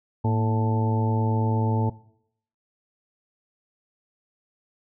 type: harmonic tone with a mistuned harmonic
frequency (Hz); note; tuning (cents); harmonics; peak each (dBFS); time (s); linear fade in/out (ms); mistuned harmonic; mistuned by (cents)
110; A2; 0; 1 / 2 / 3 / 4 / 5 / 6 / 7 / 8; -21 / -27 / -35 / -32 / -38 / -40 / -40 / -30; 0.24-1.9; 10; 2; +67
effects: noise-tail reverb RT60 0.7 s tail -20 dB re dry